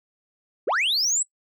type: linear sweep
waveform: sine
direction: up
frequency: 292.1 to 8020 Hz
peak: -17 dBFS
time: 0.67-1.23 s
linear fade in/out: 10 ms
effects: noise-tail reverb RT60 0.1 s tail -24 dB re dry + tanh soft clip ceiling -19 dBFS